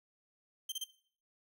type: tone bursts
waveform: sawtooth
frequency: 3136 Hz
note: G7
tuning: in tune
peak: -33 dBFS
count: 3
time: 0.69-0.841 s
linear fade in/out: 5 ms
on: 31 ms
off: 29 ms
effects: noise-tail reverb RT60 0.5 s tail -17 dB re dry